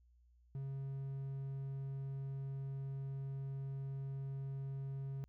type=tone; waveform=triangle; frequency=136.2 Hz; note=C#3; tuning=30 cents flat; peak=-38 dBFS; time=0.55-5.24 s; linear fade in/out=0 ms; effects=added 60 Hz sine -65 dBFS peak until 5.28 s